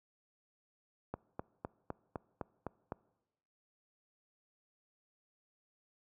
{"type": "click train", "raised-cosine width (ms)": 1, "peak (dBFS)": -24, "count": 8, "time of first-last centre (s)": [1.14, 2.921], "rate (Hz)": 3.93, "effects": ["noise-tail reverb RT60 1.0 s tail -23 dB re dry", "high-pass 60 Hz 12 dB/octave"]}